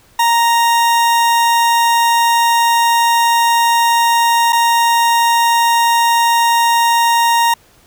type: tone with dropouts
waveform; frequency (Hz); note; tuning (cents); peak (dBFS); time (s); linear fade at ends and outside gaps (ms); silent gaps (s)
40% pulse; 932.3; A#5; 0; -9; 0.19-7.54; 5; 4.524-4.528
effects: pink hiss -49 dBFS RMS until 7.86 s